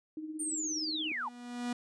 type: tone with tremolo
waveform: sine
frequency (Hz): 311.1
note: D#4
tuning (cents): 0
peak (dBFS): -35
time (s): 0.17-1.12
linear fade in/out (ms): 2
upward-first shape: triangle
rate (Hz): 17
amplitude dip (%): 65
type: linear sweep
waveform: sine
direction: down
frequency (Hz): 9100 to 763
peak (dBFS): -33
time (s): 0.39-1.29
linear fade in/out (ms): 10
type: tone with exponential growth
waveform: 45% pulse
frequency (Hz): 243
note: B3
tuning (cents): -28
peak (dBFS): -31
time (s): 0.81-1.73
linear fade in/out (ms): 5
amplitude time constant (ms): 200
effects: resampled to 22050 Hz